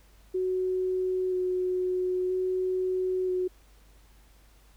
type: tone with vibrato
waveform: sine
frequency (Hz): 368.5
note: F#4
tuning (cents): -7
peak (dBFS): -25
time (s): 0.34-3.48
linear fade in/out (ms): 10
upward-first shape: square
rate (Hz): 0.51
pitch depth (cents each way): 10
effects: added 50 Hz sine -55 dBFS peak until 4.76 s + pink hiss -62 dBFS RMS until 4.76 s